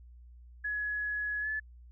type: tone with pitch glide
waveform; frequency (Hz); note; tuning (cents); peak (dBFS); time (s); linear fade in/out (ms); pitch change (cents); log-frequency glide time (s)
sine; 1687 to 1729.4; G#6 to A6; +27 to -30; -31; 0.64-1.6; 10; +43; 1.41-1.48
effects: added 60 Hz sine -50 dBFS peak until 1.91 s